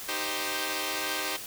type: chord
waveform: 5% pulse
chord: C minor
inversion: first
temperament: equal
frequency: 311.1 / 392 / 523.3 Hz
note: Eb4 / G4 / C5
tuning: 0 / 0 / 0 cents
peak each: -23 dBFS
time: 0.08-1.37 s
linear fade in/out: 10 ms
effects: white hiss -40 dBFS RMS until 1.46 s